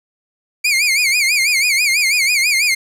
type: tone with vibrato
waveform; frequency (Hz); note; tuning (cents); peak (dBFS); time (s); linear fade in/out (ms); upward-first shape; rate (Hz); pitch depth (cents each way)
sawtooth; 2284; D7; -49; -9; 0.64-2.75; 10; sine; 6.1; 150
effects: low-pass 12000 Hz 12 dB/octave + 8-bit